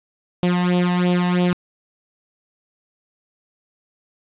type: tone with flanger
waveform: sawtooth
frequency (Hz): 178.3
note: F3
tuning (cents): +36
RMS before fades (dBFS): -18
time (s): 0.43-1.53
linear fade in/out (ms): 0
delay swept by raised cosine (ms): 0.29 to 1.1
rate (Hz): 3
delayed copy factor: +0.85
effects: resampled to 8000 Hz + 7-bit